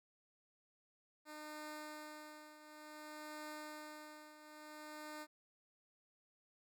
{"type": "tone with tremolo", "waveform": "10% pulse", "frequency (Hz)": 303.8, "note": "D#4", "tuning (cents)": -41, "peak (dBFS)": -38, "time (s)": [1.25, 5.27], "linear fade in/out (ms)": 50, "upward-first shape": "triangle", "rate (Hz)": 0.56, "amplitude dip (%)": 75, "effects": []}